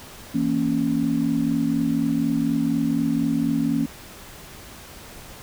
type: chord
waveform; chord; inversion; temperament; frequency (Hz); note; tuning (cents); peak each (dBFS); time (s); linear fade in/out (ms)
sine; A# diminished; second; equal; 164.81 / 233.1 / 277.2; E3 / A#3 / C#4; 0 / 0 / 0; -27 / -23 / -22; 0.34-3.86; 10
effects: pink hiss -42 dBFS RMS until 5.42 s